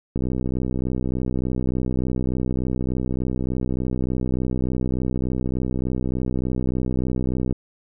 click train, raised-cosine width 3 ms, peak -12 dBFS, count 468, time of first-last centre 0.16-7.526 s, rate 63.4 Hz, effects none

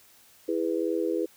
sine chord, E major, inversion none, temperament just, 329.6 / 412 / 494.4 Hz, E4 / G#4 / B4, 0 / -14 / +2 cents, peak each -28 / -30 / -30 dBFS, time 0.48-1.26 s, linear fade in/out 10 ms, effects white hiss -57 dBFS RMS until 1.36 s

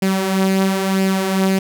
sawtooth tone with flanger, 191.6 Hz, G3, 39 cents flat, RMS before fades -17 dBFS, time 0.02-1.59 s, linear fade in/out 5 ms, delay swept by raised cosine 0.39 to 5.69 ms, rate 0.99 Hz, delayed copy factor +0.5, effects none

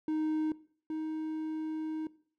triangle tone pair in turn, 311.1 / 313.8 Hz, D#4 / D#4, 0 / +15 cents, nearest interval unison, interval 15 cents, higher second, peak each -27 / -31 dBFS, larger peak first, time 0.08-0.52 / 0.9-2.07 s, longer second, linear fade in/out 2 ms, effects noise-tail reverb RT60 0.5 s tail -19 dB re dry

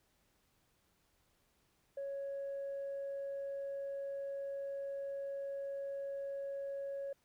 sine tone, 554.4 Hz, C#5, in tune, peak -37 dBFS, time 1.97-7.13 s, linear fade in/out 5 ms, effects tanh soft clip ceiling -36 dBFS + pink hiss -75 dBFS RMS until 7.24 s

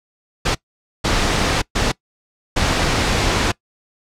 pink noise bursts at uneven times, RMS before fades -17 dBFS, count 4, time 0.45-0.55 / 1.04-1.62 / 1.75-1.92 / 2.56-3.52 s, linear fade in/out 10 ms, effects noise-tail reverb RT60 0.1 s tail -22 dB re dry + low-pass 6000 Hz 12 dB/octave

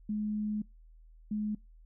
sine tone bursts at uneven times, 211.2 Hz, G#3, 29 cents sharp, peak -30 dBFS, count 2, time 0.09-0.62 / 1.31-1.55 s, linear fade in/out 5 ms, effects noise-tail reverb RT60 0.2 s tail -23 dB re dry + added 40 Hz sine -53 dBFS peak until 1.85 s

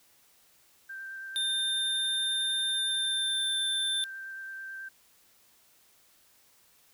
sine tone with vibrato, 1568 Hz, G6, in tune, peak -38 dBFS, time 0.89-4.89 s, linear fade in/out 10 ms, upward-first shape square, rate 9.2 Hz, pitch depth 8 cents each way
square tone with pitch glide, 3611 to 3557 Hz, A7 to A7, +44 to +18 cents, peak -28 dBFS, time 1.36-4.04 s, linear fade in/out 0 ms, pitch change -26 cents, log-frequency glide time 2.64-3.58 s
effects white hiss -63 dBFS RMS until 6.93 s

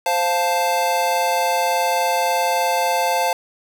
square chord, F major, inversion second, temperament equal, 523.3 / 698.5 / 880 Hz, C5 / F5 / A5, 0 / 0 / 0 cents, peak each -24 / -22 / -21 dBFS, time 0.06-3.33 s, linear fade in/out 2 ms, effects none

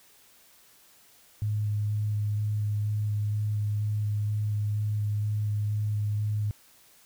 sine tone with vibrato, 105 Hz, G#2, 19 cents sharp, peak -25 dBFS, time 1.42-6.51 s, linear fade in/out 0 ms, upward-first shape square, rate 2.1 Hz, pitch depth 9 cents each way, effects white hiss -58 dBFS RMS until 7.05 s

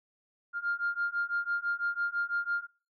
sine beating tone pair, 1400 / 1406 Hz, F6 / F6, +4 / +11 cents, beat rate 6 Hz, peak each -33 / -31 dBFS, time 0.53-2.67 s, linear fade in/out 50 ms, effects noise-tail reverb RT60 0.3 s tail -17 dB re dry + tanh soft clip ceiling -22 dBFS

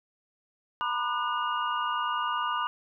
sine tone cluster, 937 / 997 / 1208 / 1471 / 2847 Hz, A#5 / B5 / D6 / F#6 / F7, +9 / +16 / +48 / -11 / +33 cents, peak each -35 / -32 / -30 / -36 / -38 dBFS, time 0.81-2.67 s, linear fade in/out 0 ms, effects none

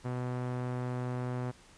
sawtooth tone with low-pass filter, 124.7 Hz, B2, 17 cents sharp, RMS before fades -35 dBFS, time 0.04-1.52 s, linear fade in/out 20 ms, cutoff 1400 Hz, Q 0.84, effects pink hiss -58 dBFS RMS until 1.77 s + resampled to 22050 Hz

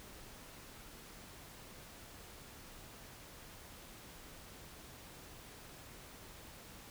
silence, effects pink hiss -54 dBFS RMS until 6.9 s

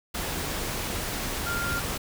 sine tone in noise, 1396.9 Hz, F6, in tune, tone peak -29 dBFS, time 1.46-1.8 s, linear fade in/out 10 ms, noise pink, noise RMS -31 dBFS, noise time 0.14-1.98 s, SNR -1 dB, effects none

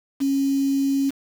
sine tone with quantisation, 274.5 Hz, C#4, 17 cents flat, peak -18 dBFS, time 0.2-1.11 s, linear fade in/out 20 ms, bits 6, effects none

